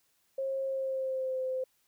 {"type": "tone with pitch glide", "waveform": "sine", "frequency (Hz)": [537, 517.8], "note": ["C5", "C5"], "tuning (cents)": [45, -18], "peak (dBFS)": -30, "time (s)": [0.38, 1.64], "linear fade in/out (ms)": 5, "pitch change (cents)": -63, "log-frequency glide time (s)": [0.65, 1.4], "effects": ["white hiss -72 dBFS RMS until 1.87 s"]}